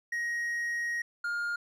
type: tone pair in turn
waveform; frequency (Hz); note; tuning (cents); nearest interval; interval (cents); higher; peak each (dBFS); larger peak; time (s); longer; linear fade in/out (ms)
triangle; 1884 / 1413.9; A#6 / F6; +18 / +21; perfect fourth; 497; first; -28; neither; 0.12-1.02 / 1.24-1.56; first; 5
effects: resampled to 32000 Hz